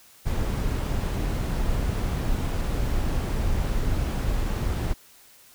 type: noise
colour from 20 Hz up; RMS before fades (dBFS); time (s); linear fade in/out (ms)
brown; -25; 0.25-4.94; 20
effects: white hiss -53 dBFS RMS until 5.54 s